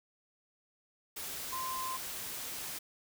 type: tone in noise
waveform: sine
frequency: 1038 Hz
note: C6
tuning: 14 cents flat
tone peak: -36 dBFS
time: 1.52-1.97 s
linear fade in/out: 10 ms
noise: white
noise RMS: -41 dBFS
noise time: 1.16-2.79 s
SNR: +2 dB
effects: none